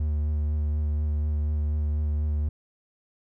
triangle tone with vibrato, 75 Hz, D2, 37 cents sharp, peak -21 dBFS, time 0-2.49 s, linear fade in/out 5 ms, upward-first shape triangle, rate 4.1 Hz, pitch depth 22 cents each way, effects none

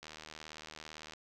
click train, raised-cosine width 0.2 ms, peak -29 dBFS, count 87, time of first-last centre 0.03-1.135 s, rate 77.8 Hz, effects none

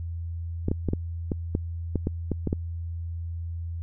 clicks, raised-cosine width 3 ms, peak -12 dBFS, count 11, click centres 0.684 / 0.715 / 0.887 / 0.934 / 1.318 / 1.551 / 1.957 / 2.071 / 2.317 / 2.473 / 2.529 s, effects added 84 Hz sine -30 dBFS peak until 3.82 s

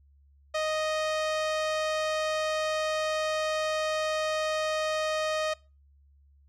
sawtooth tone with low-pass filter, 622.3 Hz, D#5, in tune, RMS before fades -29 dBFS, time 0.54-5.54 s, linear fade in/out 10 ms, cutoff 6000 Hz, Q 0.8, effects noise-tail reverb RT60 0.3 s tail -23 dB re dry + added 70 Hz sine -57 dBFS peak until 6.48 s

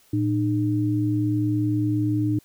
sine tone pair together, 113.7 / 303.5 Hz, A#2 / D#4, -43 / -43 cents, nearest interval octave + perfect fourth, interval 1700 cents, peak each -23 / -22 dBFS, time 0.13-2.39 s, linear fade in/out 5 ms, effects white hiss -58 dBFS RMS until 2.44 s

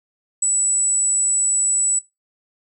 sine tone, 7902 Hz, B8, in tune, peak -14 dBFS, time 0.42-1.99 s, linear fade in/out 5 ms, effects noise-tail reverb RT60 0.2 s tail -21 dB re dry + tanh soft clip ceiling -12 dBFS

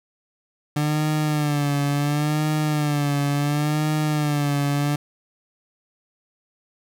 30% pulse tone with vibrato, 147.9 Hz, D3, 13 cents sharp, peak -17 dBFS, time 0.76-4.96 s, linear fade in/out 5 ms, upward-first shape sine, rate 0.71 Hz, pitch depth 63 cents each way, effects none

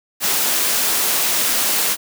white high-pass noise, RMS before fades -18 dBFS, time 0.2-1.97 s, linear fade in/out 50 ms, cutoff 200 Hz, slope 12 dB/octave, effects none

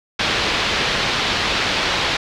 white low-pass noise, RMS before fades -20 dBFS, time 0.19-2.17 s, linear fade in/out 5 ms, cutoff 4200 Hz, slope 24 dB/octave, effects none

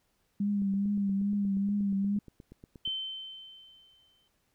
sine tone with vibrato, 200 Hz, G3, 35 cents sharp, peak -26 dBFS, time 0.4-2.19 s, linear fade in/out 5 ms, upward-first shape triangle, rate 2.4 Hz, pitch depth 48 cents each way
click train, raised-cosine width 3 ms, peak -35 dBFS, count 20, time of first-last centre 0.62-2.877 s, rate 8.42 Hz
sine tone with exponential decay, 3086 Hz, G7, 28 cents flat, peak -29 dBFS, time 2.85-4.28 s, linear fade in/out 5 ms, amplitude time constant 310 ms
effects pink hiss -74 dBFS RMS until 4.54 s

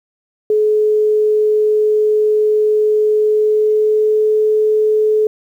sine tone with pitch glide, 426.5 to 429.7 Hz, G#4 to A4, +46 to -41 cents, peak -10 dBFS, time 0.5-5.27 s, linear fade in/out 2 ms, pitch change +13 cents, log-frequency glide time 3.17-4.22 s, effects 8-bit

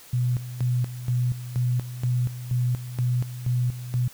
sine tone with tremolo, 123.47 Hz, B2, in tune, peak -20 dBFS, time 0.13-4.08 s, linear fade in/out 5 ms, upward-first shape square, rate 2.1 Hz, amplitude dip 75%, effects white hiss -48 dBFS RMS until 4.13 s

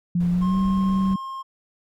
sine tone with pitch glide, 174.61 to 191.52 Hz, F3 to G3, 0 to -40 cents, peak -18 dBFS, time 0.15-1.16 s, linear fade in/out 5 ms, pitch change +160 cents, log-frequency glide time 0.3-0.57 s
brown noise, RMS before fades -35 dBFS, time 0.2-1.14 s, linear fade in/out 5 ms
triangle tone, 1067 Hz, C6, 34 cents sharp, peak -28 dBFS, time 0.41-1.43 s, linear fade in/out 20 ms
effects none

